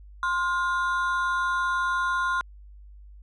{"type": "ring-modulated tone", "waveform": "triangle", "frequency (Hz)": 1234, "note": "D#6", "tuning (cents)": -15, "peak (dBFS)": -18, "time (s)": [0.23, 2.41], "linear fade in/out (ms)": 0, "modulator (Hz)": 187, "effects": ["added 50 Hz sine -44 dBFS peak until 3.22 s", "resampled to 24000 Hz"]}